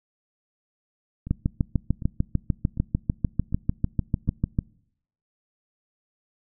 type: two click trains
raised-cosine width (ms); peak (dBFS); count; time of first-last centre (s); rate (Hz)
5; -9 / -22; 23 / 5; 1.31-4.589 / 1.27-4.278; 6.71 / 1.33
effects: noise-tail reverb RT60 0.7 s tail -25 dB re dry